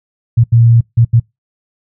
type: tone bursts at uneven times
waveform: sine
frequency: 116.54 Hz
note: A#2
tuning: in tune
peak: -4 dBFS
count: 4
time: 0.37-0.44 / 0.52-0.81 / 0.97-1.05 / 1.13-1.2 s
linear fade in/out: 10 ms
effects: noise-tail reverb RT60 0.2 s tail -26 dB re dry